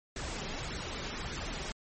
pink noise with flanger, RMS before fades -38 dBFS, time 0.16-1.72 s, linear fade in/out 2 ms, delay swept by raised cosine 0.48 to 5.28 ms, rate 1.7 Hz, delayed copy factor +0.5, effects MP3 32 kbps

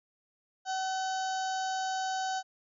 harmonic tone, 758 Hz, F#5, 42 cents sharp, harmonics 1 / 2 / 4 / 5 / 6 / 7 / 8 / 9, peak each -31 / -39 / -46 / -48 / -46 / -50 / -47 / -47 dBFS, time 0.65-2.43 s, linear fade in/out 50 ms, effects none

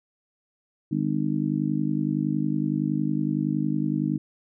harmonic tone, 50.8 Hz, G#1, 38 cents flat, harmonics 3 / 4 / 5 / 6, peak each -28 / -28 / -28 / -28 dBFS, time 0.91-4.18 s, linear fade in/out 10 ms, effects none

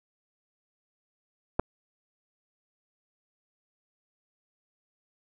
clicks, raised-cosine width 1 ms, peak -27 / -9 dBFS, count 2, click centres 1.593 / 1.596 s, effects none

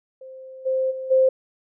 sine tone with level steps, 523.3 Hz, C5, in tune, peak -37 / -19 / -28 / -13 dBFS, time 0.21-1.29 s, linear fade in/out 5 ms, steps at 0.65 / 0.9 / 1.1 s, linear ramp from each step 20 ms, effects none

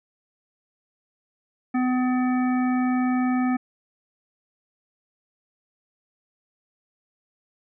harmonic tone, 252.6 Hz, B3, 39 cents sharp, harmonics 1 / 3 / 5 / 7 / 9, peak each -20 / -30 / -34 / -37 / -39 dBFS, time 1.74-3.57 s, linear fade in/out 10 ms, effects none

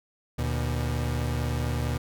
35% pulse tone pair together, 75.4 / 119.69 Hz, D2 / A#2, +46 / +46 cents, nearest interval minor sixth, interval 800 cents, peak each -27 dBFS, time 0.38-1.98 s, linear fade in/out 10 ms, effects none

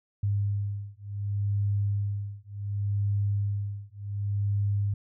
sine beating tone pair, 101 / 101.68 Hz, G#2 / G#2, -48 / -36 cents, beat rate 0.68 Hz, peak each -29 dBFS, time 0.23-4.94 s, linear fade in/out 5 ms, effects none

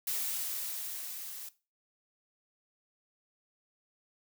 blue noise with level ramp, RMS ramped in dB -33 to -44 dBFS, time 0.07-1.49 s, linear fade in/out 5 ms, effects noise-tail reverb RT60 0.3 s tail -17 dB re dry

